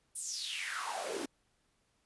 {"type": "noise with high-pass filter sweep", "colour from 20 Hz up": "pink", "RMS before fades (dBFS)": -39, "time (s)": [0.15, 1.26], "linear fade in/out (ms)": 10, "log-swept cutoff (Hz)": [9600, 290], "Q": 6.2, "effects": ["pink hiss -75 dBFS RMS until 2.05 s", "resampled to 24000 Hz"]}